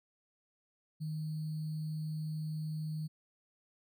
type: tone with sample-and-hold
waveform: sine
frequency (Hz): 155.56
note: D#3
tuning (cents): 0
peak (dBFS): -35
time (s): 1-3.08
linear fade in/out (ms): 20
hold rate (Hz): 4410
effects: none